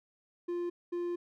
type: tone bursts at uneven times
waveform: triangle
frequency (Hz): 349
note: F4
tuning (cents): -1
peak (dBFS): -30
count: 2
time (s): 0.48-0.7 / 0.92-1.16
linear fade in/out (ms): 10
effects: none